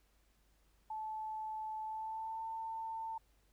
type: tone with pitch glide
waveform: sine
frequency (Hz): 870 to 896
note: A5 to A5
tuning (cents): -20 to +31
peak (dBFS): -39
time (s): 0.9-3.18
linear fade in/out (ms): 5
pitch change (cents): +51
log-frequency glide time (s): 1.83-2.44
effects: added 50 Hz sine -70 dBFS peak until 3.52 s + pink hiss -75 dBFS RMS until 3.52 s